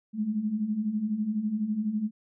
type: beating tone pair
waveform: sine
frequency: 204.4 / 216.4 Hz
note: G#3 / A3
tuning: -27 / -29 cents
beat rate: 12 Hz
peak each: -33 / -27 dBFS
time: 0.13-2.11 s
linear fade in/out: 50 ms
effects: none